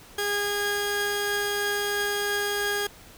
sawtooth tone pair together, 408.5 / 1637 Hz, G#4 / G#6, -29 / -25 cents, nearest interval 2 octaves, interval 2404 cents, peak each -24 dBFS, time 0.18-2.87 s, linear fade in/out 5 ms, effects pink hiss -49 dBFS RMS until 3.17 s

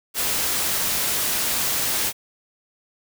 white noise, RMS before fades -23 dBFS, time 0.14-2.13 s, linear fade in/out 50 ms, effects none

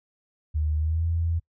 sine tone with pitch glide, 76.5 to 83.42 Hz, D#2 to E2, -29 to +21 cents, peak -22 dBFS, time 0.54-1.4 s, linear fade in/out 20 ms, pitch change +150 cents, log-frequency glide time 0.77-1.06 s, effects noise-tail reverb RT60 0.1 s tail -25 dB re dry

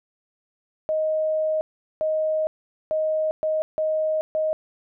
sine tone bursts at uneven times, 625 Hz, D#5, 8 cents sharp, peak -20 dBFS, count 6, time 0.89-1.61 / 2.01-2.47 / 2.91-3.31 / 3.43-3.62 / 3.78-4.21 / 4.35-4.53 s, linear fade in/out 0 ms, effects none

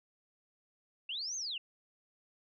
sine linear two-way sweep, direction up then down, 2637 to 6500 to 2637 Hz, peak -36 dBFS, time 1.09-1.58 s, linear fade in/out 5 ms, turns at 1.36 s, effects none

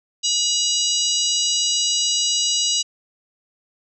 harmonic tone with a mistuned harmonic, 967 Hz, B5, 37 cents flat, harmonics 3 / 4 / 5 / 6 / 7 / 8, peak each -23 / -24 / -25 / -26 / -26 / -27 dBFS, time 0.23-2.83 s, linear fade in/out 20 ms, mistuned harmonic 7, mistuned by -27 cents, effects none

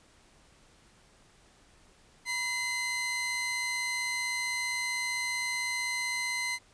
sawtooth tone pair together, 972.7 / 2061 Hz, B5 / C7, -27 / -27 cents, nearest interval octave + minor second, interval 1300 cents, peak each -36 / -27 dBFS, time 2.25-6.59 s, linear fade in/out 50 ms, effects pink hiss -61 dBFS RMS until 6.73 s + resampled to 22050 Hz

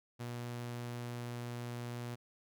sawtooth tone, 120.4 Hz, B2, 44 cents flat, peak -36 dBFS, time 0.19-2.16 s, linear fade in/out 20 ms, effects none

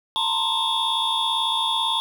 triangle tone cluster, 897 / 955 / 1049 / 3374 / 3629 Hz, A5 / A#5 / C6 / G#7 / A#7, +33 / +42 / +4 / +27 / -47 cents, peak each -25 / -29 / -27 / -23 / -25 dBFS, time 0.16-2 s, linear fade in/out 0 ms, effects none

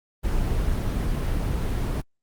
brown noise, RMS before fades -24 dBFS, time 0.23-2.02 s, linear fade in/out 20 ms, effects Opus 24 kbps

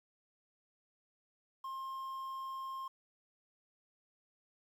triangle tone with quantisation, 1063 Hz, C6, 27 cents sharp, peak -38 dBFS, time 1.64-2.88 s, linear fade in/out 5 ms, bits 11, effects none

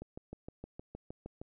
click train, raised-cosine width 2 ms, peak -30 dBFS, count 10, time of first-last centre 0.02-1.415 s, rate 6.45 Hz, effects none

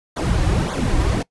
brown noise with flanger, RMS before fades -19 dBFS, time 0.16-1.23 s, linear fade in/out 10 ms, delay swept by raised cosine 0.37 to 4.77 ms, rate 1.8 Hz, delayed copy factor -0.95, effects noise-tail reverb RT60 0.1 s tail -21 dB re dry + resampled to 24000 Hz

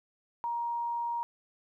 sine tone, 942 Hz, A#5, 18 cents sharp, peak -30 dBFS, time 0.44-1.23 s, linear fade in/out 0 ms, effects 12-bit

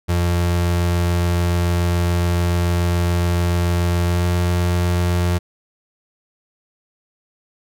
35% pulse tone with pitch glide, 87 to 87.96 Hz, F2 to F2, -6 to +13 cents, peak -14 dBFS, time 0.08-5.39 s, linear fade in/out 20 ms, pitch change +19 cents, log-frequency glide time 4.04-4.27 s, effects none

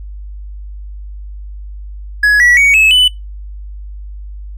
triangle tone with pitch steps, 1680 / 1941 / 2243 / 2591 / 2993 Hz, G#6 / B6 / C#7 / E7 / F#7, +19 / -31 / +20 / -30 / +19 cents, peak -4 dBFS, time 2.23-3.08 s, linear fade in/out 5 ms, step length 170 ms, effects noise-tail reverb RT60 0.2 s tail -22 dB re dry + added 50 Hz sine -25 dBFS peak until 4.57 s

